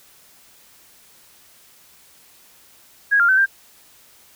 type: tone with pitch steps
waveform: sine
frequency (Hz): 1648 / 1397 / 1530 / 1585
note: G#6 / F6 / G6 / G6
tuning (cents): -14 / 0 / -42 / +19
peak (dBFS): -12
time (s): 3.11-3.462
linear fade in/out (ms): 20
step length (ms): 88
effects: white hiss -51 dBFS RMS until 4.35 s